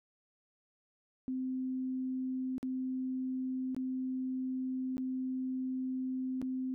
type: tone with dropouts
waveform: sine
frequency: 258.6 Hz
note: C4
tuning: 20 cents flat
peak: -33 dBFS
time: 1.28-6.74 s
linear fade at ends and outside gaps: 0 ms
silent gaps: 2.581-2.629 / 3.747-3.765 / 4.969-4.98 / 6.416-6.425 s
effects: none